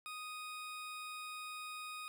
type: tone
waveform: 20% pulse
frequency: 1244.5 Hz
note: D#6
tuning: in tune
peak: -39 dBFS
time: 0.06-2.08 s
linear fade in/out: 0 ms
effects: none